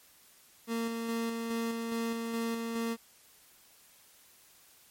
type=tone with tremolo; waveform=30% pulse; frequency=229.6 Hz; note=A#3; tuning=26 cents flat; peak=-28 dBFS; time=0.67-2.97 s; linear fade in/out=50 ms; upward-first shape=square; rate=2.4 Hz; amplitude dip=30%; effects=white hiss -60 dBFS RMS until 4.9 s + MP3 64 kbps